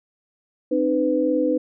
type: tone cluster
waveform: sine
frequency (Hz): 262.9 / 305.8 / 501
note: C4 / D#4 / B4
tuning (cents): +8 / -30 / +25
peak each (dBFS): -25 / -21 / -21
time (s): 0.71-1.58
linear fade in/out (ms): 10
effects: none